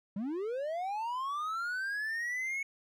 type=linear sweep; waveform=triangle; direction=up; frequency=185 to 2217 Hz; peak=-31 dBFS; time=0.16-2.63 s; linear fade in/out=5 ms; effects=none